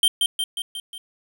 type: tone with echo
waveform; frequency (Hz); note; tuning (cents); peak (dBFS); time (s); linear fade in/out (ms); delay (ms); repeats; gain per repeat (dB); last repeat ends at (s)
square; 3157; G7; +12; -14; 0.03-0.08; 2; 180; 5; -4; 0.98
effects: 9-bit